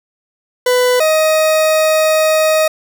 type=tone pair in turn; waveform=40% pulse; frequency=498 / 627.4 Hz; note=B4 / D#5; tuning=+14 / +14 cents; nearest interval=major third; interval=400 cents; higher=second; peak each=-9 dBFS; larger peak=neither; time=0.66-1 / 1-2.68 s; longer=second; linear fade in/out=5 ms; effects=none